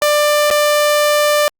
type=tone with dropouts; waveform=sawtooth; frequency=593 Hz; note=D5; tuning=17 cents sharp; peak=-7 dBFS; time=0.02-1.48 s; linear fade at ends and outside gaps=0 ms; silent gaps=0.503-0.51 s; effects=Opus 48 kbps